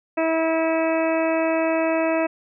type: harmonic tone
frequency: 324 Hz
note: E4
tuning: 30 cents flat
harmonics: 1 / 2 / 3 / 4 / 5 / 6 / 7 / 8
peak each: -23 / -21 / -30 / -33 / -35 / -35 / -36 / -32 dBFS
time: 0.17-2.27 s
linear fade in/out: 10 ms
effects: none